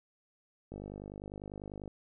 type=click train; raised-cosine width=2 ms; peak=-30 dBFS; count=59; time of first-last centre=0.72-1.878 s; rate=50.1 Hz; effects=none

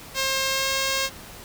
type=tone with pitch glide; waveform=5% pulse; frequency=534 to 537.7 Hz; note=C5 to C5; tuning=+35 to +47 cents; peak=-11 dBFS; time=0.14-1.1 s; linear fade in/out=50 ms; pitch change=+12 cents; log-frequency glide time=0.48-0.68 s; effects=pink hiss -42 dBFS RMS until 1.44 s

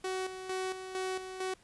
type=tone with tremolo; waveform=sawtooth; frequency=374.9 Hz; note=F#4; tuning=23 cents sharp; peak=-29 dBFS; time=0.04-1.54 s; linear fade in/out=5 ms; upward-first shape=square; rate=2.2 Hz; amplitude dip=60%; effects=pink hiss -63 dBFS RMS until 1.63 s + resampled to 24000 Hz

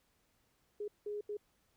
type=tone bursts at uneven times; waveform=sine; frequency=415.3 Hz; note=G#4; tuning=in tune; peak=-37 dBFS; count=3; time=0.8-0.88 / 1.06-1.21 / 1.29-1.37 s; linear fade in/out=5 ms; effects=pink hiss -75 dBFS RMS until 1.76 s

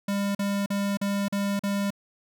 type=tone bursts; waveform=square; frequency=200.4 Hz; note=G3; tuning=38 cents sharp; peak=-25 dBFS; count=6; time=0.08-1.905 s; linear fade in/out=5 ms; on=270 ms; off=41 ms; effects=none

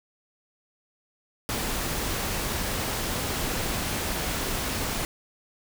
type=noise; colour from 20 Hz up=pink; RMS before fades=-29 dBFS; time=1.49-5.05 s; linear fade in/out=0 ms; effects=none

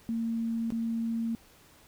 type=tone with dropouts; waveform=sine; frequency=228.6 Hz; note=A#3; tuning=34 cents flat; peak=-28 dBFS; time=0.09-1.35 s; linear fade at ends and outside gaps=0 ms; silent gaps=0.704-0.722 s; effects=pink hiss -58 dBFS RMS until 1.87 s

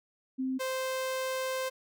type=tone pair in turn; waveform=sine / sawtooth; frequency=261.1 / 521.3 Hz; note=C4 / C5; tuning=-3 / -6 cents; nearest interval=octave; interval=1197 cents; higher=second; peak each=-29 / -27 dBFS; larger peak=second; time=0.38-0.59 / 0.59-1.7 s; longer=second; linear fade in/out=20 ms; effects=none

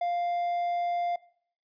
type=tone; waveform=triangle; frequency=698.5 Hz; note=F5; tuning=in tune; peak=-24 dBFS; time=0.01-1.16 s; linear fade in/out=5 ms; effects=noise-tail reverb RT60 0.6 s tail -21 dB re dry + resampled to 11025 Hz

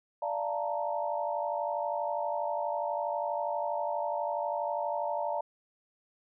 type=chord; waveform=sine; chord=Bb major seventh; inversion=first; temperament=equal with one note detuned; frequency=587.3 / 688 / 880 / 932.3 Hz; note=D5 / F5 / A5 / Bb5; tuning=0 / -26 / 0 / 0 cents; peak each=-34 / -35 / -36 / -36 dBFS; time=0.22-5.41 s; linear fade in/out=5 ms; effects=none

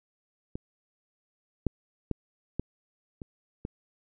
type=clicks; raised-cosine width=3 ms; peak=-22 / -12 / -15 / -16 / -26 / -21 dBFS; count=6; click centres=0.555 / 1.667 / 2.113 / 2.596 / 3.218 / 3.651 s; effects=none

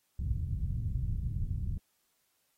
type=low-pass noise; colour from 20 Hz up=white; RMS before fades=-33 dBFS; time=0.19-1.78 s; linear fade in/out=5 ms; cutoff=120 Hz; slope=24 dB/octave; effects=white hiss -75 dBFS RMS until 2.57 s + AAC 48 kbps

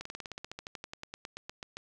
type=slowing click train; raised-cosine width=0.2 ms; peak=-23 dBFS; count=22; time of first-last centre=0.01-1.77 s; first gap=44 ms; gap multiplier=1.06; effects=none

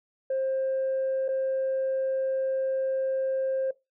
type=tone with dropouts; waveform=sine; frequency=530 Hz; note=C5; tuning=22 cents sharp; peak=-23 dBFS; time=0.3-3.71 s; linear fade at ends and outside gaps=5 ms; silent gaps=1.282-1.287 s; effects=noise-tail reverb RT60 0.2 s tail -20 dB re dry + tanh soft clip ceiling -22 dBFS

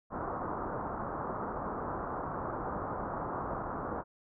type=low-pass noise; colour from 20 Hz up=white; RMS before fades=-37 dBFS; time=0.1-4.04 s; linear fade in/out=50 ms; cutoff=1300 Hz; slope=48 dB/octave; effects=none

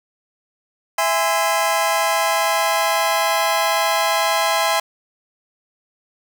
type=chord; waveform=sawtooth; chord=E augmented; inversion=none; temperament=just; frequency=659.3 / 824.1 / 1030.1 Hz; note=E5 / G#5 / B#5; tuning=0 / -14 / -27 cents; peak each=-17 dBFS; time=0.98-4.8 s; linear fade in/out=5 ms; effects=none

